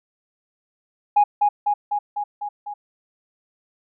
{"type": "tone with echo", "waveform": "sine", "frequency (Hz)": 826, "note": "G#5", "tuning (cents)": -10, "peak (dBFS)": -10, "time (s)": [1.16, 1.24], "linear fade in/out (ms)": 10, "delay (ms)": 250, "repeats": 6, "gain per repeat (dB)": -3, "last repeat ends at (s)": 2.74, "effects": ["tanh soft clip ceiling -8 dBFS"]}